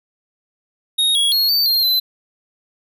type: tone with pitch steps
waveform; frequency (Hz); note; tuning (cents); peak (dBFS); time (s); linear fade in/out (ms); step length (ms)
square; 3742 / 3325 / 4304 / 4574 / 4206 / 4042; A#7 / G#7 / C8 / D8 / C8 / B7; +6 / +1 / +48 / -47 / +8 / +39; -14; 0.98-2; 10; 170
effects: none